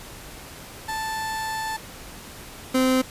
30% pulse tone pair in turn, 880 / 258.8 Hz, A5 / C4, 0 / -19 cents, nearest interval octave + major sixth, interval 2119 cents, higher first, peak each -24 / -15 dBFS, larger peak second, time 0.88-1.77 / 2.74-3.02 s, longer first, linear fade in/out 10 ms, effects pink hiss -41 dBFS RMS until 3.1 s + resampled to 32000 Hz

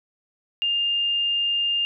sine tone, 2809 Hz, F7, 9 cents sharp, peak -20 dBFS, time 0.62-1.85 s, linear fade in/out 0 ms, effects none

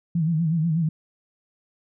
sine tone with vibrato, 162.6 Hz, E3, 23 cents flat, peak -19 dBFS, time 0.15-0.89 s, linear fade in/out 5 ms, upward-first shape sine, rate 8.2 Hz, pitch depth 99 cents each way, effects none

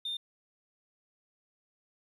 sine tone, 3620 Hz, A7, 48 cents sharp, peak -31 dBFS, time 0.05-0.17 s, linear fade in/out 5 ms, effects tanh soft clip ceiling -31 dBFS + 11-bit

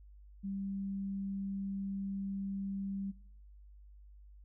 sine tone, 196 Hz, G3, in tune, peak -36 dBFS, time 0.43-3.12 s, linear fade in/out 20 ms, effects noise-tail reverb RT60 0.6 s tail -21 dB re dry + added 50 Hz sine -53 dBFS peak until 4.44 s

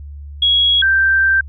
sine tone pair in turn, 3322 / 1567.8 Hz, G#7 / G6, 0 / 0 cents, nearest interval octave + minor second, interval 1300 cents, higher first, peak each -10 dBFS, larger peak neither, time 0.42-0.82 / 0.82-1.41 s, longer second, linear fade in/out 5 ms, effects added 72 Hz sine -29 dBFS peak until 1.48 s

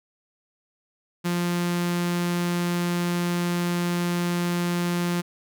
sawtooth tone with notch filter, 174.61 Hz, F3, in tune, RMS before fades -25 dBFS, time 1.24-5.22 s, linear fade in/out 20 ms, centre 610 Hz, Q 1.9, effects none

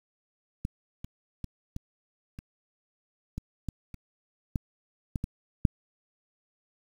clicks, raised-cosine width 5 ms, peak -18 / -27 / -23 / -22 / -29 / -21 / -20 / -30 / -15 / -17 / -18 / -7 dBFS, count 12, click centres 0.651 / 1.045 / 1.443 / 1.764 / 2.389 / 3.38 / 3.687 / 3.943 / 4.558 / 5.158 / 5.241 / 5.652 s, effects 8-bit

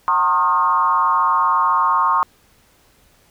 sine tone with frequency modulation, 1078 Hz, C#6, 49 cents flat, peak -13 dBFS, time 0.08-2.23 s, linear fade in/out 0 ms, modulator 164 Hz, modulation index 1.1, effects pink hiss -55 dBFS RMS until 3.3 s

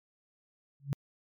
sine tone with exponential growth, 140 Hz, C#3, 18 cents sharp, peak -24 dBFS, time 0.8-0.93 s, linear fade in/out 0 ms, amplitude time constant 28 ms, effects MP3 96 kbps

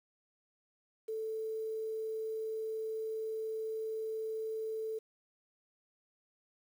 sine tone with quantisation, 440.7 Hz, A4, 3 cents sharp, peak -35 dBFS, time 1.08-4.99 s, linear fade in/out 10 ms, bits 10, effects none

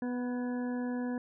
harmonic tone with a mistuned harmonic, 246.9 Hz, B3, in tune, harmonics 1 / 2 / 3 / 4 / 6 / 7, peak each -32 / -41 / -47 / -49 / -53 / -49 dBFS, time 0.02-1.18 s, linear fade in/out 2 ms, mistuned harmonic 7, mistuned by -29 cents, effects none

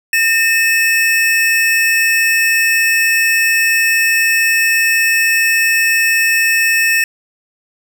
square tone pair together, 1819.1 / 2595 Hz, A#6 / E7, -43 / -28 cents, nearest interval tritone, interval 615 cents, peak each -14 dBFS, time 0.13-7.04 s, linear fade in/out 2 ms, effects none

